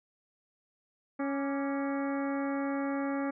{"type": "harmonic tone with a mistuned harmonic", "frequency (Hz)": 277.2, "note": "C#4", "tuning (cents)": 0, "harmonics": [1, 2, 3, 4, 5, 6, 7, 8], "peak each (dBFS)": [-31, -37, -41, -43, -45, -47, -48, -49], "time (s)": [1.19, 3.31], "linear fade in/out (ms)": 10, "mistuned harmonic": 4, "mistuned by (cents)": 88, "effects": []}